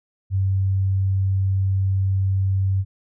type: tone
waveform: sine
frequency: 96.2 Hz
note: G2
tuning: 32 cents flat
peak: -17 dBFS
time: 0.3-2.85 s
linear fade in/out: 50 ms
effects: none